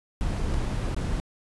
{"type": "noise with dropouts", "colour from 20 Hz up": "brown", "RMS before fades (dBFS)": -27, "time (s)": [0.21, 1.2], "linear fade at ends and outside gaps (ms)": 0, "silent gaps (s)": [[0.539, 0.543], [0.946, 0.965]], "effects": ["resampled to 24000 Hz"]}